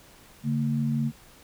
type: tone pair together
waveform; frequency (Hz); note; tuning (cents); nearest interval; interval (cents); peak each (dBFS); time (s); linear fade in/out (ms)
sine; 142.4 / 227.6; C#3 / A#3; +47 / -41; minor sixth; 812; -26; 0.43-1.12; 50
effects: pink hiss -53 dBFS RMS until 1.43 s